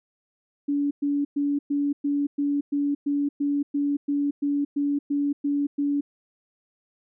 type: tone bursts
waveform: sine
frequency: 286.1 Hz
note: D4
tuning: 45 cents flat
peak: -21 dBFS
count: 16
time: 0.68-6.01 s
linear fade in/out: 10 ms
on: 230 ms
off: 110 ms
effects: none